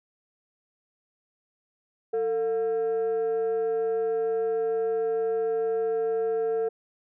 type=tone pair together; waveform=sine; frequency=448.9 / 712.1 Hz; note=A4 / F5; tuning=+35 / +33 cents; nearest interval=minor sixth; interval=798 cents; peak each=-22 / -33 dBFS; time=2.13-6.69 s; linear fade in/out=10 ms; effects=tanh soft clip ceiling -21 dBFS